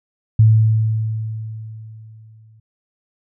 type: tone with exponential decay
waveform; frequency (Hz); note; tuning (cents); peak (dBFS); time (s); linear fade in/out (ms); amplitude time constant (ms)
sine; 110; A2; 0; -6; 0.39-2.6; 5; 480
effects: none